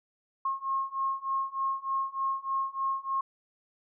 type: beating tone pair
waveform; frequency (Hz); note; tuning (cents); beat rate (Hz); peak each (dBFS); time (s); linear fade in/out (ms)
sine; 1077 / 1080.3; C6 / C#6; +50 / -45; 3.3; -32 / -31; 0.45-3.21; 5
effects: none